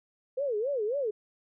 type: tone with vibrato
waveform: sine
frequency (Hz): 488.4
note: B4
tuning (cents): -19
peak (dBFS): -27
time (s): 0.37-1.11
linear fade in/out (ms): 10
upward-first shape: sine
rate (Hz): 3.7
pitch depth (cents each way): 290
effects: none